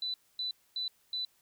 sine tone bursts, 3988 Hz, B7, 16 cents sharp, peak -32 dBFS, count 4, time 0.02-1.25 s, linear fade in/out 2 ms, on 120 ms, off 250 ms, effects white hiss -69 dBFS RMS until 1.41 s

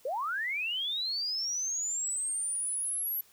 sine linear sweep, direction up, 476.4 to 11840 Hz, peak -30 dBFS, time 0.05-3.21 s, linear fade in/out 5 ms, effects white hiss -61 dBFS RMS until 3.32 s

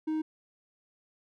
triangle tone, 312.6 Hz, D#4, 8 cents sharp, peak -26 dBFS, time 0.07-0.22 s, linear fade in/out 10 ms, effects none

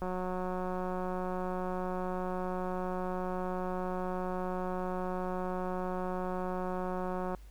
click train, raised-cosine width 1 ms, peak -23 dBFS, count 1342, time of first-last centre 0.02-7.348 s, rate 183 Hz, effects added 50 Hz sine -48 dBFS peak until 7.5 s + pink hiss -64 dBFS RMS until 7.5 s

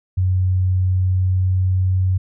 sine tone with pitch glide, 92.5 to 93.14 Hz, F#2 to F#2, 0 to +12 cents, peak -14 dBFS, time 0.17-2.18 s, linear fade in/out 10 ms, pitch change +12 cents, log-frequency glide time 0.82-1.98 s, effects none

